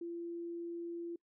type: tone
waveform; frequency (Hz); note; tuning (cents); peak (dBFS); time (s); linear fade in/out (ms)
sine; 341; F4; -41; -39; 0.01-1.16; 5
effects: noise-tail reverb RT60 0.1 s tail -26 dB re dry